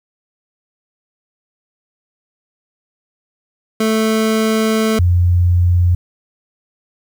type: tone pair in turn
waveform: 25% pulse / sine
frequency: 220 / 88.27 Hz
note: A3 / F2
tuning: 0 / +19 cents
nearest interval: octave + major third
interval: 1581 cents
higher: first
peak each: -9 dBFS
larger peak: neither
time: 3.8-4.99 / 4.99-5.95 s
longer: first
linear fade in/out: 5 ms
effects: 8-bit